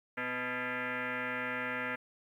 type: tone with frequency modulation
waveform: sine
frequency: 123 Hz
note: B2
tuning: 7 cents flat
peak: -33 dBFS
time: 0.17-1.96 s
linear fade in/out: 10 ms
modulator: 375 Hz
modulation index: 5.8
effects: 11-bit